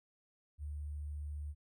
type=tone with sample-and-hold; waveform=sine; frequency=73.8 Hz; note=D2; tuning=9 cents sharp; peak=-39 dBFS; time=0.58-1.55 s; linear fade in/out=50 ms; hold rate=8820 Hz; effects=none